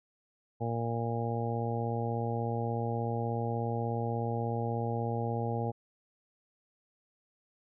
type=harmonic tone; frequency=116.54 Hz; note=A#2; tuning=in tune; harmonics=1 / 2 / 3 / 4 / 5 / 6 / 7; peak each=-33 / -38 / -42 / -37 / -42 / -42 / -38 dBFS; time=0.6-5.72 s; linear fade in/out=20 ms; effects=none